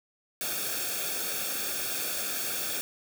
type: noise with comb filter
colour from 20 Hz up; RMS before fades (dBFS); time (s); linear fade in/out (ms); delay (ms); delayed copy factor
white; -32; 0.41-2.81; 0; 1; -0.7
effects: none